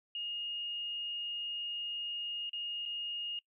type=tone with dropouts; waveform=sine; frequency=2851 Hz; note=F7; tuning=35 cents sharp; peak=-36 dBFS; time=0.15-3.39 s; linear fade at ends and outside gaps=2 ms; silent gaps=2.495-2.531 / 2.854-2.859 s; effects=noise-tail reverb RT60 0.1 s tail -22 dB re dry